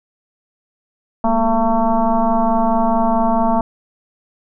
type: tone with frequency modulation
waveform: sine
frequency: 456.3 Hz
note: A#4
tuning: 37 cents flat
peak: -12 dBFS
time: 1.24-3.61 s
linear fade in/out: 2 ms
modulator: 222 Hz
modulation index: 2.5
effects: none